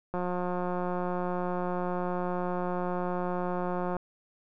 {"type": "click train", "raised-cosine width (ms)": 1, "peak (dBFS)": -19, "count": 686, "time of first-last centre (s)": [0.14, 3.967], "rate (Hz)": 179, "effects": []}